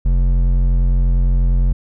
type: tone with hard clipping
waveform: triangle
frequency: 44.29 Hz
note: F1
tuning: 25 cents sharp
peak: -13 dBFS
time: 0.05-1.73 s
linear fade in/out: 10 ms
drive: 12 dB
effects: none